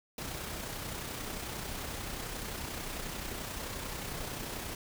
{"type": "noise with amplitude modulation", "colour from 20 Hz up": "pink", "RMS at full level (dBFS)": -38, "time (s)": [0.18, 4.75], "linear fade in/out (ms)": 2, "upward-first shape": "sine", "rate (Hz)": 31.3, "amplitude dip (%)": 35, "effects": []}